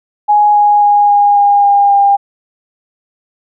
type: tone with pitch steps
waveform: sine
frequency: 833 / 827.7 / 822.5 / 817.3 / 812.1 / 807 / 801.8 Hz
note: G#5 / G#5 / G#5 / G#5 / G#5 / G#5 / G5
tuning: +5 / -6 / -17 / -28 / -39 / -50 / +39 cents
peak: -5 dBFS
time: 0.28-2.17 s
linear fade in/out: 20 ms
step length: 270 ms
effects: none